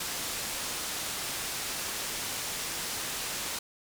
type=low-pass noise; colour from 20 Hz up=white; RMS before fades=-35 dBFS; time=0-3.59 s; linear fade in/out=5 ms; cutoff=9400 Hz; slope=12 dB/octave; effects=none